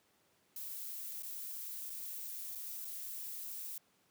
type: noise with dropouts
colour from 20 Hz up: violet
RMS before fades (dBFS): -44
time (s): 0.56-3.78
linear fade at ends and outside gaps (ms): 2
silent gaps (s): 1.224-1.231 / 1.897-1.901 / 2.55-2.555 / 2.847-2.851
effects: pink hiss -72 dBFS RMS until 4.1 s + high-pass 150 Hz 12 dB/octave